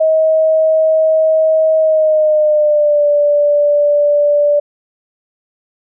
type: tone with pitch glide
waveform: sine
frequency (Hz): 634 to 584.7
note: D#5 to D5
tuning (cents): +32 to -8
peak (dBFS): -8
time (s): 0-4.6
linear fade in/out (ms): 10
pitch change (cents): -140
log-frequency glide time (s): 1.78-3.07
effects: none